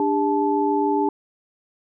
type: tone cluster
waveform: sine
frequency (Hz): 294.9 / 401.9 / 870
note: D4 / G4 / A5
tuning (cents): +7 / +43 / -20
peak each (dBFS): -22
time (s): 0-1.09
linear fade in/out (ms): 2
effects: none